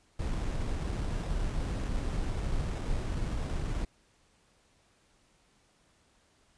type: noise with sample-and-hold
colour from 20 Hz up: brown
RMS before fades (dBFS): -32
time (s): 0.19-3.85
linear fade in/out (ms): 5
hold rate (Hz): 4410
effects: pink hiss -67 dBFS RMS until 6.57 s + resampled to 22050 Hz